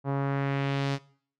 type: tone with low-pass filter sweep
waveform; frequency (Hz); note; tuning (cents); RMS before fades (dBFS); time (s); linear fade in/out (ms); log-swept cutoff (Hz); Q
sawtooth; 138.59; C#3; 0; -28; 0.04-0.99; 50; 930 to 5300; 1.3
effects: noise-tail reverb RT60 0.5 s tail -19 dB re dry